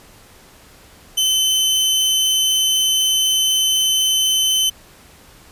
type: tone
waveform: sawtooth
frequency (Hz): 3056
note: G7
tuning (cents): -45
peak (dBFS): -11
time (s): 1.17-4.7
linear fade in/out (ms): 10
effects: pink hiss -46 dBFS RMS until 5.51 s + resampled to 32000 Hz